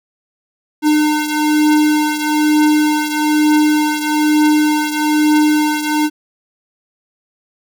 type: beating tone pair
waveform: square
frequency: 302.6 / 303.7 Hz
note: D#4 / D#4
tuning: -48 / -42 cents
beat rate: 1.1 Hz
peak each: -13 / -18 dBFS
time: 0.82-6.1 s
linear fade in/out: 50 ms
effects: none